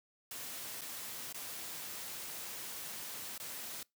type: noise with dropouts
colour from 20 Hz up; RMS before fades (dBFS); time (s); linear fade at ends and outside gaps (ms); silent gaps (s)
white; -44; 0.31-3.83; 2; 0.81-0.816 / 1.327-1.344 / 3.379-3.399
effects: noise-tail reverb RT60 0.2 s tail -25 dB re dry + high-pass 100 Hz 12 dB/octave